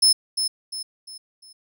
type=tone with echo; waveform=30% pulse; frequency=5230 Hz; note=E8; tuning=15 cents flat; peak=-9 dBFS; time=0.02-0.13 s; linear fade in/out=10 ms; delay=350 ms; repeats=4; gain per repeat=-8 dB; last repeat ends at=1.53 s; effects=none